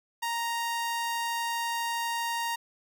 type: tone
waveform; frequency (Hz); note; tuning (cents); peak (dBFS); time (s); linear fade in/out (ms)
sawtooth; 932.3; A#5; 0; -25; 0.22-2.56; 10
effects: none